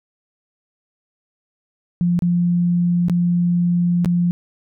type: tone with dropouts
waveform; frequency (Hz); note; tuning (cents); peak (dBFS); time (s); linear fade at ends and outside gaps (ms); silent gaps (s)
sine; 174.61; F3; 0; -14; 2.01-4.31; 0; 2.191-2.222 / 3.084-3.097 / 4.047-4.058
effects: none